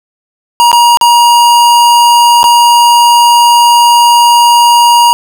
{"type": "tone with dropouts", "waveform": "square", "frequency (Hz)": 950, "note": "A#5", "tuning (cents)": 33, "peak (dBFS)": -3, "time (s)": [0.6, 5.13], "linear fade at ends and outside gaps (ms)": 0, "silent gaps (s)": [[0.716, 0.729], [0.972, 1.012], [2.431, 2.441]], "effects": []}